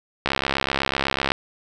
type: click train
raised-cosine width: 0.3 ms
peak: -4 dBFS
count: 73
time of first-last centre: 0.26-1.319 s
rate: 68 Hz
effects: none